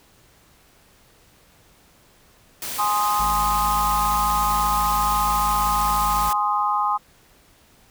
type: noise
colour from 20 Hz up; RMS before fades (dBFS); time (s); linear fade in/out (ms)
white; -30; 2.62-6.33; 2
type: chord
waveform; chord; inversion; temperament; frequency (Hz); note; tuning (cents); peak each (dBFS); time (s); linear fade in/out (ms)
sine; Ab major; none; equal; 830.6 / 1046.5 / 1244.5; Ab5 / C6 / Eb6; 0 / 0 / 0; -23; 2.78-6.98; 20
type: harmonic tone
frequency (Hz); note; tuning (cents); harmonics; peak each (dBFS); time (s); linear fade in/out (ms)
54.8; A1; -6; 1 / 3 / 4; -28 / -38 / -40; 3.19-6.3; 10
effects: pink hiss -55 dBFS RMS until 7.9 s